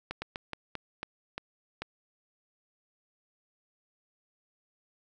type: slowing click train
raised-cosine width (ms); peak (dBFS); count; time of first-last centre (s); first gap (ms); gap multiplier
0.3; -19; 8; 0.11-1.82; 110; 1.26
effects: none